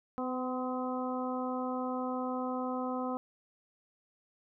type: harmonic tone with a mistuned harmonic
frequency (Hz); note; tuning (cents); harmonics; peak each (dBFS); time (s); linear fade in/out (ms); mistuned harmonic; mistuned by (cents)
253.9; B3; +48; 1 / 2 / 3 / 4 / 5; -35 / -38 / -40 / -41 / -42; 0.18-3.17; 0; 4; +25
effects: none